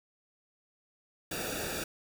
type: noise with comb filter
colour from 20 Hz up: pink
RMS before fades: -36 dBFS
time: 1.31-1.84 s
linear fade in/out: 5 ms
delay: 0.96 ms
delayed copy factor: -0.85
effects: none